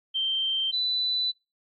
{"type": "tone pair in turn", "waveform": "sine", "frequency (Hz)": [3136, 3987], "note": ["G7", "B7"], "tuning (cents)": [0, 16], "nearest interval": "major third", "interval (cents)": 416, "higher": "second", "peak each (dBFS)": -24, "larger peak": "neither", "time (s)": [[0.14, 0.72], [0.72, 1.32]], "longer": "second", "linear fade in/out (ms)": 20, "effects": ["noise-tail reverb RT60 0.3 s tail -24 dB re dry", "AAC 48 kbps"]}